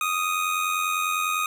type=tone with amplitude modulation; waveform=25% pulse; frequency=1244.5 Hz; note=D#6; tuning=in tune; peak=-17 dBFS; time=0.01-1.46 s; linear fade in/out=2 ms; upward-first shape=sine; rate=90 Hz; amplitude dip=50%; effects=none